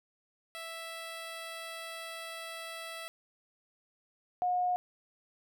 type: tone pair in turn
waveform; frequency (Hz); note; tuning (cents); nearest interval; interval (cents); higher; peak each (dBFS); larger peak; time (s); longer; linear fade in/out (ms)
10% pulse / sine; 659.3 / 721.6; E5 / F#5; 0 / -44; major second; 156; second; -32 / -27; second; 0.55-3.08 / 4.42-4.76; first; 0
effects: none